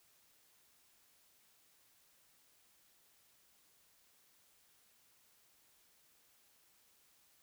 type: silence
effects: white hiss -70 dBFS RMS until 7.42 s